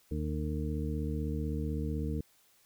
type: harmonic tone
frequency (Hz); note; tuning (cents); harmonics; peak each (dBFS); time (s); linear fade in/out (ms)
75.9; D#2; -42; 1 / 2 / 3 / 4 / 6; -34 / -37 / -39 / -40 / -42; 0.11-2.21; 5
effects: white hiss -66 dBFS RMS until 2.65 s